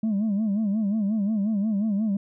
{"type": "tone with vibrato", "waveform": "sine", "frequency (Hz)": 209.1, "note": "G#3", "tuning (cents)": 12, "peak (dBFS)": -19, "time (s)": [0.03, 2.17], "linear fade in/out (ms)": 5, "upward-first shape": "sine", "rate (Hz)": 5.6, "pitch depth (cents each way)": 120, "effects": ["tanh soft clip ceiling -20 dBFS"]}